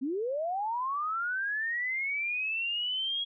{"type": "linear sweep", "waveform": "sine", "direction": "up", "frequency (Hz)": [245.8, 3322], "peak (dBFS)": -29, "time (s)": [0.01, 3.25], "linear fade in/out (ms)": 20, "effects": []}